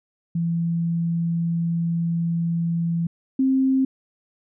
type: tone pair in turn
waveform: sine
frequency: 168.1 / 264.8 Hz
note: E3 / C4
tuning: +34 / +21 cents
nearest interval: minor sixth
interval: 787 cents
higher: second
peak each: -20 / -16 dBFS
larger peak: second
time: 0.35-3.07 / 3.39-3.85 s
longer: first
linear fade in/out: 5 ms
effects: none